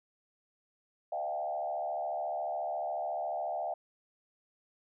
sine tone with frequency modulation, 698.5 Hz, F5, in tune, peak -32 dBFS, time 1.12-3.74 s, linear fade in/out 5 ms, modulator 74.1 Hz, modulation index 1.3, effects none

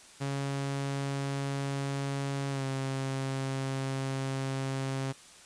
sawtooth tone with pitch glide, 138.59 to 134.33 Hz, C#3 to C3, 0 to +46 cents, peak -27 dBFS, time 0.2-5.13 s, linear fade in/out 20 ms, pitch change -54 cents, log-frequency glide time 2.5-2.64 s, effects white hiss -53 dBFS RMS until 5.45 s + resampled to 22050 Hz

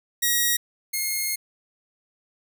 5% pulse tone pair in turn, 1900 / 2148 Hz, A#6 / C7, +33 / +45 cents, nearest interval major second, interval 212 cents, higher second, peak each -9 / -14 dBFS, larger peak first, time 0.22-0.57 / 0.93-1.36 s, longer second, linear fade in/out 10 ms, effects none

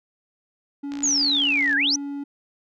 triangle tone, 282.9 Hz, C#4, 35 cents sharp, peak -26 dBFS, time 0.83-2.24 s, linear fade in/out 10 ms
click train, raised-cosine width 0.2 ms, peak -22 dBFS, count 48, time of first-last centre 0.92-1.729 s, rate 58.1 Hz
sine exponential two-way sweep, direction down then up, 7040 to 1579 to 6250 Hz, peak -18 dBFS, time 1.03-1.96 s, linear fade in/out 5 ms, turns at 1.76 s
effects none

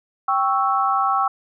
sine chord, C# diminished, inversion second, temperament equal, 784 / 1108.7 / 1318.5 Hz, G5 / C#6 / E6, 0 / 0 / 0 cents, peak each -21 dBFS, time 0.28-1.28 s, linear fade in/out 5 ms, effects none

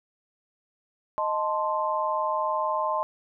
sine chord, A diminished, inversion second, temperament equal, 622.3 / 880 / 1046.5 Hz, Eb5 / A5 / C6, 0 / 0 / 0 cents, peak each -29 / -29 / -27 dBFS, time 1.18-3.03 s, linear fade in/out 0 ms, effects none

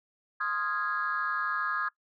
sine chord, F minor seventh, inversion second, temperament equal with one note detuned, 1046.5 / 1244.5 / 1396.9 / 1654.5 Hz, C6 / Eb6 / F6 / Ab6, 0 / 0 / 0 / -7 cents, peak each -37 / -31 / -36 / -31 dBFS, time 0.4-1.89 s, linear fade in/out 10 ms, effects noise-tail reverb RT60 0.1 s tail -21 dB re dry + tanh soft clip ceiling -20 dBFS

